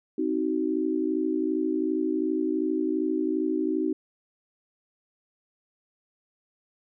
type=chord; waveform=sine; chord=C diminished; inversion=none; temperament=just; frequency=261.6 / 314 / 376.7 Hz; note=C4 / Eb4 / Gb4; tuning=0 / +16 / +31 cents; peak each=-30 / -26 / -29 dBFS; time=0.18-3.93 s; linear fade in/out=5 ms; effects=none